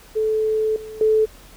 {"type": "tone with level steps", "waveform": "sine", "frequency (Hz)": 435.3, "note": "A4", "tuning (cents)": -19, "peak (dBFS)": [-17, -32, -13], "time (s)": [0.15, 1.26], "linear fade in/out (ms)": 20, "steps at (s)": [0.76, 1.01], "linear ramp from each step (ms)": 2, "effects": ["added 40 Hz sine -47 dBFS peak until 1.56 s", "pink hiss -47 dBFS RMS until 1.56 s"]}